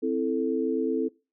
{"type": "chord", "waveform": "sine", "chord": "A minor", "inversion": "first", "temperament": "equal", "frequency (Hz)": [261.6, 329.6, 440], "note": ["C4", "E4", "A4"], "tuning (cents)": [0, 0, 0], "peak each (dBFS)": [-28, -29, -27], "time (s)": [0.02, 1.09], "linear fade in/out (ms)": 20, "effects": ["noise-tail reverb RT60 0.3 s tail -22 dB re dry"]}